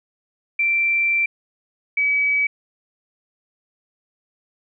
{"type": "tone pair in turn", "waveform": "sine", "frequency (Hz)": [2349, 2282], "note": ["D7", "C#7"], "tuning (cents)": [0, 50], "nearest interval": "minor second", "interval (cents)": 50, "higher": "first", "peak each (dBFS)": -16, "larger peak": "neither", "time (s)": [[0.59, 1.26], [1.97, 2.47]], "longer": "first", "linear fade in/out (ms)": 5, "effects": []}